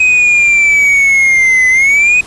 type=linear two-way sweep; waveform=triangle; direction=down then up; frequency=2525 to 2016 to 2525 Hz; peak=-4 dBFS; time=0-2.21 s; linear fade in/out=5 ms; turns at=1.68 s; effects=pink hiss -33 dBFS RMS until 2.26 s + resampled to 24000 Hz